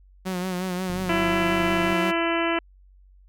sawtooth tone with vibrato, 183.1 Hz, F#3, 18 cents flat, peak -22 dBFS, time 0.25-2.12 s, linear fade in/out 20 ms, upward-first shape sine, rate 5.6 Hz, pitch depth 48 cents each way
click train, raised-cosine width 5 ms, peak -26 dBFS, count 52, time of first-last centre 0.9-1.926 s, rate 49.7 Hz
harmonic tone, 334.7 Hz, E4, 26 cents sharp, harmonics 1 / 2 / 3 / 4 / 5 / 6 / 7 / 8 / 9, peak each -25 / -28 / -30 / -31 / -32 / -33 / -33 / -34 / -35 dBFS, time 1.09-2.59 s, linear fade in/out 5 ms
effects added 47 Hz sine -50 dBFS peak until 3.28 s

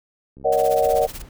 click train, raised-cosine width 3 ms, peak -31 dBFS, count 46, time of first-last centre 0.37-1.036 s, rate 67.6 Hz
sine chord, D# minor seventh, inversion second, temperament just, 466.7 / 560 / 622.3 / 746.7 Hz, A#4 / C#5 / D#5 / F#5, +2 / +18 / 0 / +16 cents, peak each -21 dBFS, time 0.44-1.07 s, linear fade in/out 20 ms
white noise with tremolo, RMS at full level -33 dBFS, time 0.52-1.22 s, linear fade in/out 5 ms, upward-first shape triangle, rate 16 Hz, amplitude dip 95%
brown noise, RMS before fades -38 dBFS, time 0.82-1.29 s, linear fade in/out 2 ms
effects none

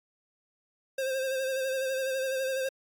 square tone with vibrato, 528 Hz, C5, 16 cents sharp, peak -29 dBFS, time 0.98-2.69 s, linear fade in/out 5 ms, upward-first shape sine, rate 12 Hz, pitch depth 36 cents each way, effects AAC 64 kbps

